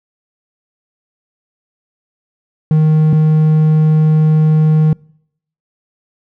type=tone pair in turn; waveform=triangle; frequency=155.56 / 155.56 Hz; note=D#3 / D#3; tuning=0 / 0 cents; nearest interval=unison; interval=0 cents; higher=neither; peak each=-5 dBFS; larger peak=neither; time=2.71-3.13 / 3.13-4.93 s; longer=second; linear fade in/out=2 ms; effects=noise-tail reverb RT60 0.7 s tail -26 dB re dry